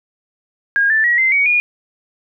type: tone with pitch steps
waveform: sine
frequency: 1627 / 1764 / 1912.6 / 2074 / 2248 / 2438 Hz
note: G#6 / A6 / A#6 / C7 / C#7 / D#7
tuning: -36 / +4 / +44 / -16 / +24 / -36 cents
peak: -11 dBFS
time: 0.76-1.6 s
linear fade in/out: 0 ms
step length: 140 ms
effects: none